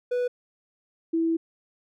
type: tone pair in turn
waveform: triangle / sine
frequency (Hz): 492.5 / 328.6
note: B4 / E4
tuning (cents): -5 / -5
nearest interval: perfect fifth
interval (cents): 700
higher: first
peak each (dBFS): -21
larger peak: neither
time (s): 0.11-0.28 / 1.13-1.37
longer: second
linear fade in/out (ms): 10
effects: none